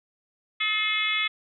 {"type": "harmonic tone with a mistuned harmonic", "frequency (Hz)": 426.4, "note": "G#4", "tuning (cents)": 46, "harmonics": [3, 4, 5, 6, 7, 8, 9], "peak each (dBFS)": [-33, -37, -26, -31, -37, -28, -41], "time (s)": [0.6, 1.28], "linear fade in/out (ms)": 10, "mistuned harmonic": 4, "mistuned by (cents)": 50, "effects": []}